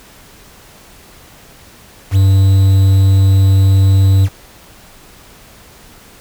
triangle tone with quantisation, 96.7 Hz, G2, 23 cents flat, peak -4 dBFS, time 2.11-4.29 s, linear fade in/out 50 ms, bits 5, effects pink hiss -41 dBFS RMS until 6.2 s

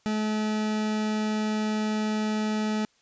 40% pulse tone, 214.6 Hz, A3, 43 cents flat, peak -24 dBFS, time 0.06-2.85 s, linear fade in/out 0 ms, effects white hiss -65 dBFS RMS until 3.01 s + resampled to 16000 Hz

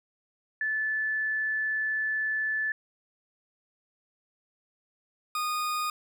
sine / 40% pulse tone pair in turn, 1742 / 1231.8 Hz, A6 / D#6, -18 / -18 cents, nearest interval tritone, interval 600 cents, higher first, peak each -26 / -27 dBFS, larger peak first, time 0.61-2.72 / 5.35-5.9 s, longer first, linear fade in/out 2 ms, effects none

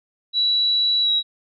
sine tone with pitch glide, 3925 to 3864 Hz, B7 to B7, -11 to -39 cents, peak -16 dBFS, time 0.33-1.23 s, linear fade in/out 50 ms, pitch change -28 cents, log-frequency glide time 1.02-1.1 s, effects none

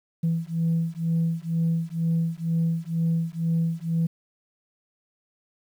sine beating tone pair, 164.2 / 166.3 Hz, E3 / E3, -6 / +16 cents, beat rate 2.1 Hz, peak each -24 dBFS, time 0.23-4.07 s, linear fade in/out 10 ms, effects tanh soft clip ceiling -17 dBFS + 9-bit

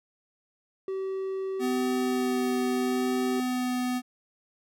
triangle tone, 383.3 Hz, G4, 39 cents flat, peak -27 dBFS, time 0.88-3.4 s, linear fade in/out 2 ms
square tone with vibrato, 251.4 Hz, B3, 31 cents sharp, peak -27 dBFS, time 1.59-4.02 s, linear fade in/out 50 ms, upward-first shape sine, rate 0.77 Hz, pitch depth 11 cents each way
effects none

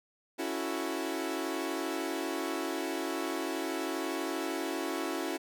sawtooth chord, F# minor seventh, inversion second, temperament equal, 277.2 / 329.6 / 370 / 440 Hz, C#4 / E4 / F#4 / A4, 0 / 0 / 0 / 0 cents, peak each -34 / -32 / -34 / -38 dBFS, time 0.38-5.38 s, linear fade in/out 20 ms, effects none

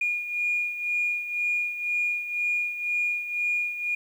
sine beating tone pair, 2431 / 2433 Hz, D#7 / D#7, -41 / -39 cents, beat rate 2 Hz, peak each -31 / -25 dBFS, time 0.01-3.95 s, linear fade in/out 5 ms, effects tanh soft clip ceiling -17 dBFS + 9-bit

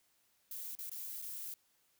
violet noise with dropouts, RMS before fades -44 dBFS, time 0.51-1.54 s, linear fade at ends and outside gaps 2 ms, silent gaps 0.752-0.788 / 0.896-0.915 / 1.217-1.222 s, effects white hiss -74 dBFS RMS until 1.99 s

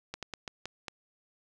slowing click train, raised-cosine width 0.2 ms, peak -20 dBFS, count 6, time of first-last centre 0.14-0.882 s, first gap 87 ms, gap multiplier 1.27, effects none

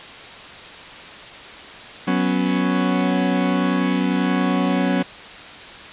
40% pulse chord, F# suspended fourth, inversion none, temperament equal, 185 / 246.9 / 277.2 Hz, F#3 / B3 / C#4, 0 / 0 / 0 cents, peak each -20 / -22 / -21 dBFS, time 2.07-5.03 s, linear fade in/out 10 ms, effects white hiss -37 dBFS RMS until 5.92 s + resampled to 8000 Hz

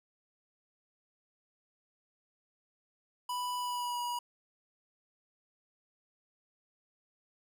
square tone with pitch glide, 987.8 to 967.5 Hz, B5 to B5, 0 to -36 cents, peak -34 dBFS, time 3.29-4.19 s, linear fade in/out 5 ms, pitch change -36 cents, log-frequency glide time 3.57-3.99 s, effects none

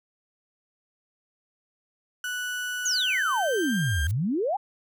35% pulse tone with pitch glide, 1480 to 1595.4 Hz, F#6 to G6, 0 to +30 cents, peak -27 dBFS, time 2.24-4.07 s, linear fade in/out 2 ms, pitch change +130 cents, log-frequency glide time 2.86-3.84 s
sine exponential two-way sweep, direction down then up, 6940 to 69 to 858 Hz, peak -23 dBFS, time 2.85-4.57 s, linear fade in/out 10 ms, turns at 4.03 s
blue noise with exponential growth, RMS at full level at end -38 dBFS, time 4.01-4.11 s, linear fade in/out 0 ms, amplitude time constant 21 ms
effects none

